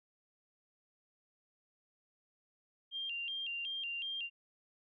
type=tone with vibrato; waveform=sine; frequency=2981 Hz; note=F#7; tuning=12 cents sharp; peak=-37 dBFS; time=2.91-4.3 s; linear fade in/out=50 ms; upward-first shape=square; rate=2.7 Hz; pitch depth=120 cents each way; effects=none